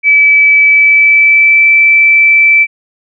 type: tone with pitch glide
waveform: sine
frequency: 2300 to 2323 Hz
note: D7 to D7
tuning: -37 to -20 cents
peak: -3 dBFS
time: 0.03-2.67 s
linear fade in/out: 50 ms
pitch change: +17 cents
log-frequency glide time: 0.69-1.65 s
effects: none